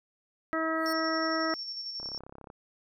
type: harmonic tone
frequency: 321.6 Hz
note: E4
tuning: 43 cents flat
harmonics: 1 / 2 / 3 / 4 / 5 / 6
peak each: -32 / -33 / -44 / -32 / -39 / -36 dBFS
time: 0.53-1.54 s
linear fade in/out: 0 ms
type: tone with exponential growth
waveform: 10% pulse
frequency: 4435 Hz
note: C#8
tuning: in tune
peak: -31 dBFS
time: 0.75-0.93 s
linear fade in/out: 5 ms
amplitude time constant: 39 ms
type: tone with tremolo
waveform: sine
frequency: 5460 Hz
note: F8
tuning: 40 cents flat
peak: -34 dBFS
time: 0.86-2.18 s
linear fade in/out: 0 ms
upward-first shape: square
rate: 11 Hz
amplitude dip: 35%
type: click train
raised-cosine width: 1 ms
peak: -32 dBFS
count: 18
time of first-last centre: 2-2.501 s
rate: 33.9 Hz
effects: none